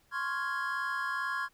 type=chord; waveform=triangle; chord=Db major seventh; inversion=third; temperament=equal; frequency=1046.5 / 1108.7 / 1396.9 / 1661.2 Hz; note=C6 / Db6 / F6 / Ab6; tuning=0 / 0 / 0 / 0 cents; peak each=-35 / -37 / -36 / -33 dBFS; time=0.11-1.49 s; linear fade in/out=50 ms; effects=pink hiss -68 dBFS RMS until 1.53 s